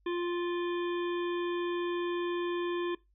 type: harmonic tone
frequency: 349.2 Hz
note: F4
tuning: in tune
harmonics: 1 / 3 / 5 / 7 / 9 / 10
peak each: -30 / -40 / -44 / -47 / -49 / -50 dBFS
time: 0.06-2.95 s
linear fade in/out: 5 ms
effects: noise-tail reverb RT60 0.2 s tail -20 dB re dry + added 50 Hz sine -65 dBFS peak until 3.14 s